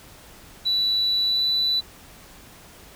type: tone with pitch glide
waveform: sine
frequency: 3951 to 3974 Hz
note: B7 to B7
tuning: 0 to +10 cents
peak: -18 dBFS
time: 0.65-1.81 s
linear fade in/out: 20 ms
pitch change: +10 cents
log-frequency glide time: 1.25-1.44 s
effects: tanh soft clip ceiling -15 dBFS + pink hiss -47 dBFS RMS until 2.95 s